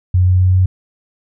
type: tone with pitch steps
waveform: sine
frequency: 91 / 91.58 / 92.16 / 92.75 Hz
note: F#2 / F#2 / F#2 / F#2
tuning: -28 / -17 / -6 / +5 cents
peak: -8 dBFS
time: 0.14-0.66 s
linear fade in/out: 5 ms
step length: 130 ms
effects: none